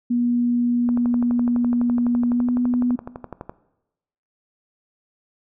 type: tone with pitch glide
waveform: sine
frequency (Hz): 241.1 to 245.7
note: B3 to B3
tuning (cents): -41 to -9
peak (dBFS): -17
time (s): 0.1-2.96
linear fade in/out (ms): 10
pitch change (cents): +32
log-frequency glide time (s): 2.29-2.52
type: click train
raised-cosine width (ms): 1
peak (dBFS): -18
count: 32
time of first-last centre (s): 0.89-3.495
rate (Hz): 11.9
effects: noise-tail reverb RT60 0.9 s tail -17 dB re dry